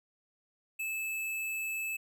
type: tone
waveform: square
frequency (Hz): 2614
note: E7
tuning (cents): -15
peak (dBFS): -34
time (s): 0.79-1.97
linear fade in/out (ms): 10
effects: none